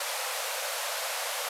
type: band-pass noise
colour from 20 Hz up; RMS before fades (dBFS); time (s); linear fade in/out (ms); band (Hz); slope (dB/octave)
pink; -33; 0-1.49; 5; 490 to 14000; 96
effects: none